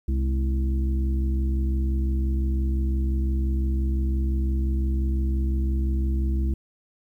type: harmonic tone with a mistuned harmonic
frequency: 65.8 Hz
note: C2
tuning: 10 cents sharp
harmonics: 1 / 2 / 3 / 4 / 5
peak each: -21 / -37 / -33 / -44 / -35 dBFS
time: 0.08-6.54 s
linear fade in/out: 5 ms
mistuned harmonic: 3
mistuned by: +120 cents
effects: 10-bit